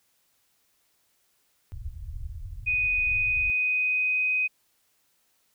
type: low-pass noise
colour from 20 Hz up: pink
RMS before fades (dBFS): -37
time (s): 1.72-3.5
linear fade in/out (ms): 0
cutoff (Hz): 110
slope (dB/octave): 48
type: tone with pitch glide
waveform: sine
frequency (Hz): 2489 to 2508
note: D#7 to D#7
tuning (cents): 0 to +13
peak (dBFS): -22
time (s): 2.66-4.48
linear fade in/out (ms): 20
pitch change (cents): +13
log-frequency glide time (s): 3.06-4.31
effects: white hiss -69 dBFS RMS until 5.54 s